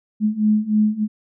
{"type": "beating tone pair", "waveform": "sine", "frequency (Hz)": [211.3, 214.6], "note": ["G#3", "A3"], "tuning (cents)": [30, -43], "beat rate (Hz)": 3.3, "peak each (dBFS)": [-19, -17], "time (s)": [0.2, 1.08], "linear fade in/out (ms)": 50, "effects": []}